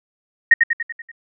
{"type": "tone with echo", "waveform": "sine", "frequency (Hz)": 1863, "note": "A#6", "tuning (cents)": -2, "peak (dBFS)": -5, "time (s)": [0.51, 0.54], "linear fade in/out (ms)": 5, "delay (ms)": 96, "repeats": 6, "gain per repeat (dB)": -5, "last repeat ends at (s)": 1.116, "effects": []}